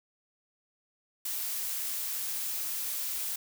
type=noise; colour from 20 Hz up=blue; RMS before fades=-34 dBFS; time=1.25-3.36 s; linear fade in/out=5 ms; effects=none